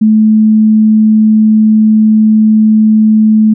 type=tone; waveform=sine; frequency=216.7 Hz; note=A3; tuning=26 cents flat; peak=-3 dBFS; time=0.01-3.54 s; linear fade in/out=10 ms; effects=none